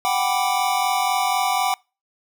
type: chord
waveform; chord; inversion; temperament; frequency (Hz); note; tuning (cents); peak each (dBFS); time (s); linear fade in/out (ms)
square; G major seventh; third; equal; 740 / 784 / 987.8 / 1174.7; F#5 / G5 / B5 / D6; 0 / 0 / 0 / 0; -24 / -24 / -27 / -27; 0.05-1.74; 0
effects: noise-tail reverb RT60 0.3 s tail -26 dB re dry